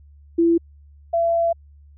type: tone pair in turn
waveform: sine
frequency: 336.1 / 673.9 Hz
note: E4 / E5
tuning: +34 / +38 cents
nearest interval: octave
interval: 1204 cents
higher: second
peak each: -13 / -16 dBFS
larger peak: first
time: 0.38-0.58 / 1.13-1.53 s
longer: second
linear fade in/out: 10 ms
effects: added 72 Hz sine -45 dBFS peak until 1.97 s